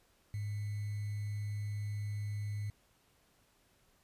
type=tone with sample-and-hold; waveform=sine; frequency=103.83 Hz; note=G#2; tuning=in tune; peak=-35 dBFS; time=0.34-2.7 s; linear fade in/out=0 ms; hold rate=2100 Hz; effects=pink hiss -70 dBFS RMS until 4.03 s + resampled to 32000 Hz